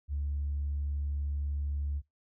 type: tone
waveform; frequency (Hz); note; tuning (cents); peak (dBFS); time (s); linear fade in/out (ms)
sine; 71.8; D2; -39; -29; 0.08-2.02; 50
effects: noise-tail reverb RT60 0.2 s tail -25 dB re dry + tanh soft clip ceiling -26 dBFS